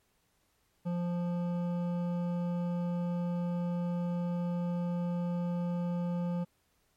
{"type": "tone with hard clipping", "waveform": "sine", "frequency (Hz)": 174.61, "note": "F3", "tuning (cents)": 0, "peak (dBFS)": -32, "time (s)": [0.85, 6.45], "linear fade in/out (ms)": 20, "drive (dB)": 11, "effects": ["pink hiss -73 dBFS RMS until 6.96 s", "MP3 64 kbps"]}